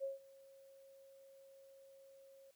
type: tone with ADSR envelope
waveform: sine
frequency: 544 Hz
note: C#5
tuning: 33 cents flat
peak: -37 dBFS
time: 0-2.51 s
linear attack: 36 ms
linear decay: 150 ms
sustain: -22 dB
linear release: 5 ms
effects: white hiss -75 dBFS RMS until 2.55 s